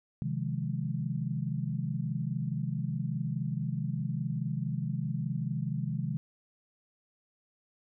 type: chord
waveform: sine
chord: F minor seventh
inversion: second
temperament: equal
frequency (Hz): 130.81 / 155.56 / 174.61 / 207.7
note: C3 / Eb3 / F3 / Ab3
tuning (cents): 0 / 0 / 0 / 0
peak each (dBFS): -34 / -34 / -38 / -38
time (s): 0.22-6.17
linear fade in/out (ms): 0
effects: none